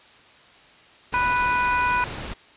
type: noise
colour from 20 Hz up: pink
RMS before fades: -33 dBFS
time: 1.12-2.34 s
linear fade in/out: 10 ms
type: harmonic tone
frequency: 493.5 Hz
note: B4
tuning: 1 cent flat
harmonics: 2 / 3 / 4 / 5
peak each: -21 / -25 / -36 / -28 dBFS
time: 1.14-2.04 s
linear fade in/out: 0 ms
effects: white hiss -51 dBFS RMS until 2.56 s + resampled to 8000 Hz